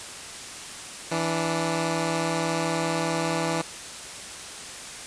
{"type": "tone pair together", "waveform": "10% pulse", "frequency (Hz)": [164.81, 292.7], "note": ["E3", "D4"], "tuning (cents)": [0, -6], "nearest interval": "minor seventh", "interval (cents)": 994, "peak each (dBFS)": [-17, -22], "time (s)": [1.11, 3.62], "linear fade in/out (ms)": 10, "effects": ["white hiss -38 dBFS RMS until 5.06 s", "resampled to 22050 Hz"]}